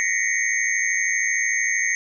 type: tone cluster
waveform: sine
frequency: 1857 / 1930 / 2042 / 2226 / 6350 Hz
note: A#6 / B6 / C7 / C#7 / G8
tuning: -7 / -40 / -43 / +7 / +21 cents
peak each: -26 dBFS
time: 0-1.95 s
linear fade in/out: 0 ms
effects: none